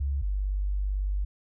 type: tone pair in turn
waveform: sine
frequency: 69.3 / 49 Hz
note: C#2 / G1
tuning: 0 / 0 cents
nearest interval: tritone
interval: 600 cents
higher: first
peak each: -25 dBFS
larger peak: neither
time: 0-0.22 / 0.22-1.25 s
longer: second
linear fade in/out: 10 ms
effects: none